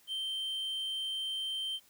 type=tone; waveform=triangle; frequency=3126 Hz; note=G7; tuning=6 cents flat; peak=-32 dBFS; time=0.07-1.8 s; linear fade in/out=50 ms; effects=white hiss -64 dBFS RMS until 1.89 s